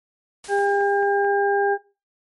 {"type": "noise with exponential decay", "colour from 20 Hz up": "white", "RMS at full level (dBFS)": -38, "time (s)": [0.44, 1.55], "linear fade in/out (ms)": 2, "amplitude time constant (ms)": 240}
{"type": "harmonic tone", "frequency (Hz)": 401.5, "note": "G4", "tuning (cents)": 41, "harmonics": [1, 2, 4], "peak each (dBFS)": [-20, -22, -26], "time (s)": [0.48, 1.78], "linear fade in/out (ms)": 50}
{"type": "click train", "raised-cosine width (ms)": 0.5, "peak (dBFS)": -27, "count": 4, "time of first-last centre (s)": [0.59, 1.246], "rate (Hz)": 4.57}
{"effects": ["noise-tail reverb RT60 0.3 s tail -18 dB re dry", "MP3 48 kbps"]}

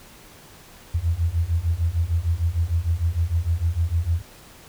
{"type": "beating tone pair", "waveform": "sine", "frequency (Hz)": [80.7, 87.3], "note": ["E2", "F2"], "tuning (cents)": [-36, 0], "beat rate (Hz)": 6.6, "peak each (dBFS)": [-23, -22], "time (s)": [0.94, 4.22], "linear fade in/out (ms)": 10, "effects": ["pink hiss -47 dBFS RMS until 4.68 s"]}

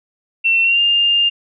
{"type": "tone with pitch glide", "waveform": "sine", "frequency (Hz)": [2702, 2807], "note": ["E7", "F7"], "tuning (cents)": [42, 8], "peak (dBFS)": -11, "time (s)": [0.44, 1.3], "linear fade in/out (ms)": 20, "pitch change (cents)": 66, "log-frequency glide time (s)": [0.63, 0.8], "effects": []}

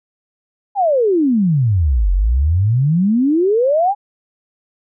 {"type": "exponential two-way sweep", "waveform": "sine", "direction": "down then up", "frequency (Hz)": [840, 43.65, 840], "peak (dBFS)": -11, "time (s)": [0.75, 3.95], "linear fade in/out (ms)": 50, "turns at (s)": 2.12, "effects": []}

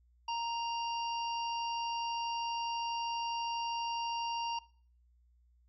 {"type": "harmonic tone", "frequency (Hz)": 932.3, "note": "A#5", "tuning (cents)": 0, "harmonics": [1, 3, 5, 6], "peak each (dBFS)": [-34, -41, -47, -49], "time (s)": [0.28, 4.59], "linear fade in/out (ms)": 5, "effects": ["noise-tail reverb RT60 0.5 s tail -21 dB re dry", "added 60 Hz sine -64 dBFS peak until 5.68 s"]}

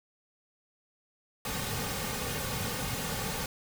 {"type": "noise with comb filter", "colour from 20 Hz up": "pink", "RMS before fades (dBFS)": -34, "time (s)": [1.45, 3.46], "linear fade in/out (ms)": 2, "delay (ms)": 3, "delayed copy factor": -0.7, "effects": []}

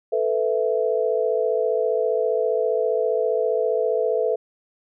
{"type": "chord", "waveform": "sine", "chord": "A suspended second", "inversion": "none", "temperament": "just", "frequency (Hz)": [440, 495, 660], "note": ["A4", "B4", "E5"], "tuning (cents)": [0, 4, 2], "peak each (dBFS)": [-22, -23, -25], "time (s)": [0.12, 4.36], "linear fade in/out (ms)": 10, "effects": []}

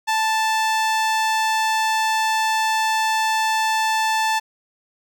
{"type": "tone with notch filter", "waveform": "sawtooth", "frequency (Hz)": 880, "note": "A5", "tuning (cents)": 0, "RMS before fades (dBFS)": -20, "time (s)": [0.07, 4.4], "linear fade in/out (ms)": 20, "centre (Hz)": 12000, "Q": 0.97, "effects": []}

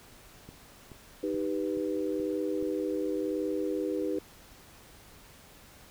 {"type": "click train", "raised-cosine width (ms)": 3, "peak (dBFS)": -33, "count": 6, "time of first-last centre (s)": [0.49, 2.627], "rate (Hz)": 2.34}
{"type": "chord", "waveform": "sine", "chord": "Eb augmented", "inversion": "none", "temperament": "equal", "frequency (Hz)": [311.1, 392, 493.9], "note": ["Eb4", "G4", "B4"], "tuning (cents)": [0, 0, 0], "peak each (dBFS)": [-32, -33, -34], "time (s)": [1.23, 4.19], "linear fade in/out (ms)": 5}
{"effects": ["pink hiss -54 dBFS RMS until 5.9 s"]}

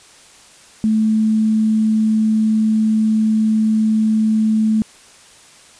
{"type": "tone with quantisation", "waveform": "sine", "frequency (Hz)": 218.1, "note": "A3", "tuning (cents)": -15, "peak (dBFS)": -12, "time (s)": [0.84, 4.82], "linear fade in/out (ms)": 0, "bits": 7, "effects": ["white hiss -45 dBFS RMS until 5.79 s", "resampled to 22050 Hz"]}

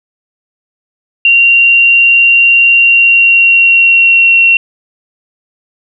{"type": "tone with pitch glide", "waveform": "sine", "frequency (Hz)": [2762, 2730], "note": ["F7", "F7"], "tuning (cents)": [-20, -40], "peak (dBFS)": -3, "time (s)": [1.25, 4.57], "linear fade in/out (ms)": 2, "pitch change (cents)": -20, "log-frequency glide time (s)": [2.79, 4.38], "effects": []}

